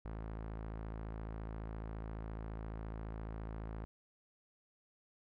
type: tone with low-pass filter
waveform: sawtooth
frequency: 54.5 Hz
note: A1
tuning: 16 cents flat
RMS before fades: -44 dBFS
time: 0.05-3.85 s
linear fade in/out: 0 ms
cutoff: 1400 Hz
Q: 0.92
effects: none